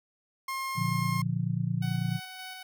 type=tone; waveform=30% pulse; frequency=1067 Hz; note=C6; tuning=34 cents sharp; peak=-29 dBFS; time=0.48-1.22 s; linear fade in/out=5 ms
type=chord; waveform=sine; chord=Bb major; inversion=none; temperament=just; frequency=116.54 / 145.68 / 174.81 Hz; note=Bb2 / D3 / F3; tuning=0 / -14 / +2 cents; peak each=-31 dBFS; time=0.75-2.2 s; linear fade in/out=50 ms
type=tone with tremolo; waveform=10% pulse; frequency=748 Hz; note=F#5; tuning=19 cents sharp; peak=-31 dBFS; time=1.82-2.63 s; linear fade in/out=5 ms; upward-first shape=square; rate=3.5 Hz; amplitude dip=25%
effects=none